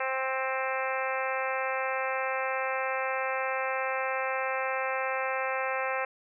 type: harmonic tone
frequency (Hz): 263.2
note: C4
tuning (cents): +10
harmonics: 2 / 3 / 4 / 5 / 6 / 7 / 8 / 9 / 10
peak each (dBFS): -33 / -35 / -36 / -37 / -38 / -38 / -39 / -40 / -40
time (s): 0-6.05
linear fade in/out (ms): 5
effects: none